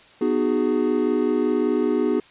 triangle chord, G# minor seventh, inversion first, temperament equal with one note detuned, 246.9 / 305.1 / 370 / 415.3 Hz, B3 / D#4 / F#4 / G#4, 0 / -34 / 0 / 0 cents, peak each -22 dBFS, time 0.21-2.2 s, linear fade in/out 5 ms, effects white hiss -50 dBFS RMS until 2.3 s + resampled to 8000 Hz

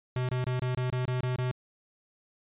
square tone bursts, 126.4 Hz, B2, 41 cents sharp, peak -28 dBFS, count 9, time 0.16-1.514 s, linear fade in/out 2 ms, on 130 ms, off 23 ms, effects resampled to 8000 Hz

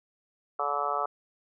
harmonic tone, 144.3 Hz, D3, 30 cents flat, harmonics 3 / 4 / 5 / 6 / 7 / 8 / 9, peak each -38 / -36 / -33 / -36 / -38 / -32 / -32 dBFS, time 0.59-1.06 s, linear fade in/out 5 ms, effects none

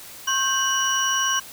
sine tone cluster, 1081 / 1565 / 2957 / 5770 Hz, C#6 / G6 / F#7 / F#8, -44 / -3 / -2 / -44 cents, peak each -25 dBFS, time 0.27-1.4 s, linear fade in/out 10 ms, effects white hiss -41 dBFS RMS until 1.52 s

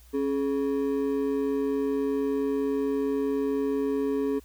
triangle ring-modulated tone, 348.8 Hz, F4, 2 cents flat, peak -19 dBFS, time 0.13-4.4 s, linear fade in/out 20 ms, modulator 74.3 Hz, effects added 60 Hz sine -51 dBFS peak until 4.44 s + white hiss -59 dBFS RMS until 4.44 s

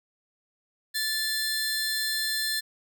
sawtooth tone pair together, 1751 / 4165 Hz, A6 / C8, -9 / -9 cents, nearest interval octave + minor third, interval 1500 cents, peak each -26 dBFS, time 0.94-2.61 s, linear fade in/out 20 ms, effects none

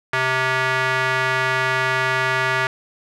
square tone with band-pass filter, 130 Hz, C3, 11 cents flat, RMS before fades -20 dBFS, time 0.13-2.67 s, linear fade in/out 2 ms, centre 1700 Hz, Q 1.7, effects none

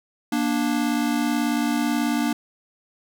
square tone pair together, 235.6 / 293.9 Hz, A#3 / D4, +19 / +1 cents, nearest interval major third, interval 382 cents, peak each -24 dBFS, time 0.32-2.33 s, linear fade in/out 5 ms, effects none

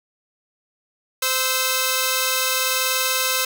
5% pulse tone pair together, 518 / 1305.3 Hz, C5 / E6, -17 / -17 cents, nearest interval octave + major third, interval 1600 cents, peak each -10 dBFS, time 1.22-3.45 s, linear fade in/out 5 ms, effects none

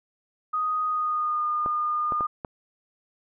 sine tone with pitch glide, 1246 to 1216.8 Hz, D#6 to D#6, +2 to -39 cents, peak -23 dBFS, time 0.53-2.27 s, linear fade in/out 10 ms, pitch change -41 cents, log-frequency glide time 0.86-1.46 s
clicks, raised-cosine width 1 ms, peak -18 dBFS, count 4, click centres 1.661 / 2.122 / 2.208 / 2.448 s
effects none

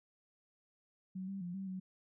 sine tone with pitch steps, 187.4 / 195.4 / 176 / 193.1 / 186.9 Hz, F#3 / G3 / F3 / G3 / F#3, +22 / -5 / +14 / -26 / +18 cents, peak -39 dBFS, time 1.15-1.8 s, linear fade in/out 10 ms, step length 130 ms, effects none

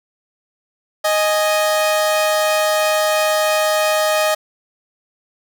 sawtooth tone pair together, 622.2 / 830.6 Hz, D#5 / G#5, 0 / 0 cents, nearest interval perfect fourth, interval 500 cents, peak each -11 / -19 dBFS, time 1.04-4.35 s, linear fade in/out 10 ms, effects none

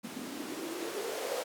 blue noise with band-pass filter sweep, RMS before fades -38 dBFS, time 0.03-1.44 s, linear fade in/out 20 ms, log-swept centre 220 to 530 Hz, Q 5.8, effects none

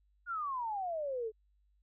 sine exponential sweep, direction down, 1457 to 422.5 Hz, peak -34 dBFS, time 0.26-1.32 s, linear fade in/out 50 ms, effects added 50 Hz sine -68 dBFS peak until 1.82 s

